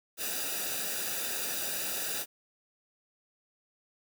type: noise with comb filter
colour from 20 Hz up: white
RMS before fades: -34 dBFS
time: 0.17-2.26 s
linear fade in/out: 50 ms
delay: 0.93 ms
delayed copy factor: -0.75
effects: none